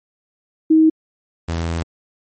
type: tone pair in turn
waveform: sine / sawtooth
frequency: 316.9 / 83.4 Hz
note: D#4 / E2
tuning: +32 / +21 cents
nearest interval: octave + major seventh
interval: 2311 cents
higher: first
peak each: -8 / -16 dBFS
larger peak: first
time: 0.7-0.9 / 1.48-1.83 s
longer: second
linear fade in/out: 10 ms
effects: MP3 32 kbps